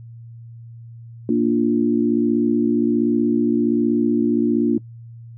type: chord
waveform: sine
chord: Bb major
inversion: none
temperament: equal with one note detuned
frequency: 232.4 / 293.7 / 349.2 Hz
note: Bb3 / D4 / F4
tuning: -5 / 0 / 0 cents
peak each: -18 / -19 / -21 dBFS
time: 1.29-4.78 s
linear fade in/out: 2 ms
effects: noise-tail reverb RT60 0.1 s tail -21 dB re dry + added 116 Hz sine -36 dBFS peak until 5.37 s